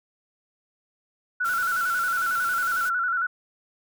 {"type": "tone with vibrato", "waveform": "sine", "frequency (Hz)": 1420, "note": "F6", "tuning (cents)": 28, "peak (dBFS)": -22, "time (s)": [1.4, 3.27], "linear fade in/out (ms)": 10, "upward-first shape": "square", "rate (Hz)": 11, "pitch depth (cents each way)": 68}
{"type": "noise", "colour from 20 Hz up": "white", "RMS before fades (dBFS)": -38, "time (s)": [1.44, 2.9], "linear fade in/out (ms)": 20}
{"effects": []}